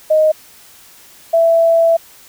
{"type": "tone pair in turn", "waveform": "sine", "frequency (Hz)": [622.3, 663.6], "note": ["D#5", "E5"], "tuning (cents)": [0, 11], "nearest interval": "minor second", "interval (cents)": 111, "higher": "second", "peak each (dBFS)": -8, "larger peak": "neither", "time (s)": [[0.1, 0.32], [1.33, 1.97]], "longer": "second", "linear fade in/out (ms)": 10, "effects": ["white hiss -43 dBFS RMS until 2.28 s"]}